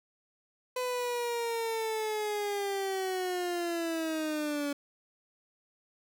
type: linear sweep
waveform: 30% pulse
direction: down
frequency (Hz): 505 to 283.8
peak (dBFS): -28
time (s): 0.76-4.73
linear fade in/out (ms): 5
effects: none